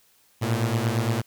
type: beating tone pair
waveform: sawtooth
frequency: 110 / 118.7 Hz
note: A2 / A#2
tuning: 0 / +32 cents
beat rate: 8.7 Hz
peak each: -21 dBFS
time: 0.41-1.22 s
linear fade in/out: 20 ms
effects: white hiss -61 dBFS RMS until 1.26 s